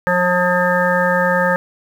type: harmonic tone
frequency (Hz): 179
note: F3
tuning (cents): +43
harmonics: 1 / 3 / 5 / 7 / 9 / 10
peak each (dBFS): -21 / -17 / -21 / -22 / -20 / -22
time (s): 0.07-1.56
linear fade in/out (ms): 0
effects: 7-bit